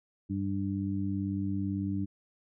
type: harmonic tone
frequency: 98 Hz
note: G2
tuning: in tune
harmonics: 1 / 2 / 3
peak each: -34 / -33 / -34 dBFS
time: 0.29-2.06 s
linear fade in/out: 20 ms
effects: none